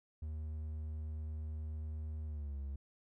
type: tone with pitch glide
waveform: triangle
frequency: 77.3 to 69.27 Hz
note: D#2 to C#2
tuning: -11 to -1 cents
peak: -37 dBFS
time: 0.22-2.76 s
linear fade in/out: 5 ms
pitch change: -190 cents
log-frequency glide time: 2.25-2.58 s
effects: none